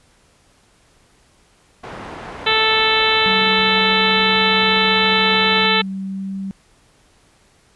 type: low-pass noise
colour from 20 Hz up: white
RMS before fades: -33 dBFS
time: 1.83-5.67 s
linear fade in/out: 10 ms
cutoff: 1200 Hz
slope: 12 dB/octave
type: harmonic tone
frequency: 440 Hz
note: A4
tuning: in tune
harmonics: 1 / 2 / 3 / 4 / 5 / 6 / 7 / 8 / 9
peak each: -22 / -22 / -22 / -22 / -22 / -22 / -22 / -22 / -22 dBFS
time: 2.46-5.82 s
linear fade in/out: 10 ms
type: tone with pitch glide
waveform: sine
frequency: 191.1 to 193.88 Hz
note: G3 to G3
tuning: -44 to -19 cents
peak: -23 dBFS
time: 3.26-6.51 s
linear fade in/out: 0 ms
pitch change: +25 cents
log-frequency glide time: 5.58-6.37 s
effects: pink hiss -55 dBFS RMS until 7.75 s + resampled to 24000 Hz